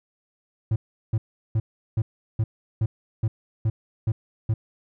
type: tone bursts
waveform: triangle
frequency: 110 Hz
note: A2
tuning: in tune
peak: -17 dBFS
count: 10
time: 0.71-4.54 s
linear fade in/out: 5 ms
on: 50 ms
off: 370 ms
effects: none